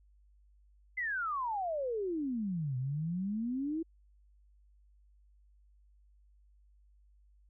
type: exponential two-way sweep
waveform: sine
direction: down then up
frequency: 2075 to 124.2 to 334.3 Hz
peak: -32 dBFS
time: 0.97-3.83 s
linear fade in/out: 10 ms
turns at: 2.77 s
effects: added 50 Hz sine -61 dBFS peak until 7.49 s